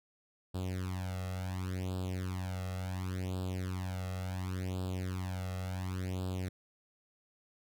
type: tone with flanger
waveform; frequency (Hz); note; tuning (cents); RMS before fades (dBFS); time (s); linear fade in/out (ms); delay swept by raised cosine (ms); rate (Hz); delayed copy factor
sawtooth; 92.5; F#2; 0; -37; 0.54-6.49; 10; 0.24 to 1.54; 0.7; +0.9
effects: none